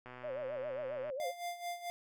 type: click train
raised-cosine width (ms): 0.5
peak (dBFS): -34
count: 131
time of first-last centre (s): 0.06-1.1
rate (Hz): 125
type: tone with vibrato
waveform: sine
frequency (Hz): 563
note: C#5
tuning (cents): +27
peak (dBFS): -37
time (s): 0.23-1.32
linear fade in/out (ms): 20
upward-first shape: sine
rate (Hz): 7.4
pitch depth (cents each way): 170
type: tone with tremolo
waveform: square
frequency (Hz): 698.5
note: F5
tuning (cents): 0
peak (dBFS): -37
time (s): 1.2-1.9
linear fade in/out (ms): 0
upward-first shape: sine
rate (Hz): 4.6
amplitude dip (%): 75
effects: none